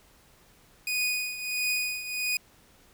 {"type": "tone with tremolo", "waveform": "sawtooth", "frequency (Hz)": 2479, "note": "D#7", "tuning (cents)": -7, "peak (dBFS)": -21, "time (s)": [0.87, 2.37], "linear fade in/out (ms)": 2, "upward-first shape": "triangle", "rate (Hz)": 1.5, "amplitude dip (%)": 75, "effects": ["pink hiss -59 dBFS RMS until 2.93 s"]}